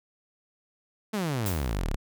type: exponential sweep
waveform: sawtooth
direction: down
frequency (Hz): 224.5 to 30.87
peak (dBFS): -23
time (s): 1.13-1.96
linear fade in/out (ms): 10
type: noise with exponential decay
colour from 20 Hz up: blue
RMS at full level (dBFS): -31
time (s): 1.46-1.81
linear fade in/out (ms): 0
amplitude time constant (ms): 76
effects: none